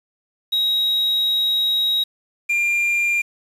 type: tone pair in turn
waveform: triangle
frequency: 3810 / 2393 Hz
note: A#7 / D7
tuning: +37 / +32 cents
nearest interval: minor sixth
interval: 805 cents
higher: first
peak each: -15 dBFS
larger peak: neither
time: 0.52-2.04 / 2.49-3.22 s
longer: first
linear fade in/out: 10 ms
effects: resampled to 32000 Hz + 7-bit